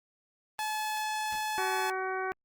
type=tone; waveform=sawtooth; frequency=859 Hz; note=A5; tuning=42 cents flat; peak=-27 dBFS; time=0.59-1.9 s; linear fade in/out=0 ms
type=noise with exponential decay; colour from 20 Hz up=pink; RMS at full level=-43 dBFS; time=1.32-1.48 s; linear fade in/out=2 ms; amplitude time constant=34 ms
type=harmonic tone; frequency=377 Hz; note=F#4; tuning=32 cents sharp; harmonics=1 / 2 / 3 / 4 / 5 / 6; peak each=-35 / -36 / -38 / -37 / -44 / -45 dBFS; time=1.58-2.32 s; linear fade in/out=0 ms
effects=Opus 32 kbps